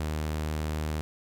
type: tone with vibrato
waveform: sawtooth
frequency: 77 Hz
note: D#2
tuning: 17 cents flat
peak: -25 dBFS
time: 0-1.01 s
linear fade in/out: 0 ms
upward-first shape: sine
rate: 17 Hz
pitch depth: 8 cents each way
effects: 11-bit